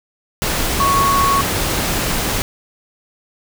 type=tone in noise; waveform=sine; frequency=1108.7 Hz; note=C#6; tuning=in tune; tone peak=-13 dBFS; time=0.8-1.41 s; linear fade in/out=0 ms; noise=pink; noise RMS=-19 dBFS; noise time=0.42-2.42 s; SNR=+3 dB; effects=none